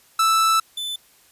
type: tone pair in turn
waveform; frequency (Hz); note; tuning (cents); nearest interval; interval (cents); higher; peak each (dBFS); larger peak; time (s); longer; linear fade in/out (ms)
45% pulse; 1318.5 / 3512; E6 / A7; 0 / -4; octave + perfect fourth; 1696; second; -15 / -26; first; 0.19-0.6 / 0.77-0.96; first; 5
effects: white hiss -55 dBFS RMS until 1.31 s + resampled to 32000 Hz